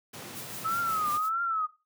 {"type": "high-pass noise", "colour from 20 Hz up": "pink", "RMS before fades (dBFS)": -43, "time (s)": [0.13, 1.18], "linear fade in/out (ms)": 10, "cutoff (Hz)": 100, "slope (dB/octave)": 48}
{"type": "noise with tremolo", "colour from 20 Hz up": "blue", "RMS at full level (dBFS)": -39, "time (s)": [0.33, 1.3], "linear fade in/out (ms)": 50, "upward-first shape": "triangle", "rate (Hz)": 5.4, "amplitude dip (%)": 70}
{"type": "tone with vibrato", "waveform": "sine", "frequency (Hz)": 1289, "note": "E6", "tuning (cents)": -39, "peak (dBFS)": -26, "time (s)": [0.64, 1.67], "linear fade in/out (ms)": 20, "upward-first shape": "triangle", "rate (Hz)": 1.6, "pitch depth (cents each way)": 140}
{"effects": ["noise-tail reverb RT60 0.3 s tail -18 dB re dry"]}